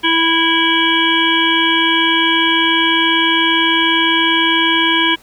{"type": "harmonic tone", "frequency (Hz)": 328.7, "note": "E4", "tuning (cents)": -5, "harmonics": [1, 3, 5, 7, 9, 10], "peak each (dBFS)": [-18, -18, -18, -18, -18, -18], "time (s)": [0.03, 5.16], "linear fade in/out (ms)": 20, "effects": ["pink hiss -46 dBFS RMS until 5.22 s"]}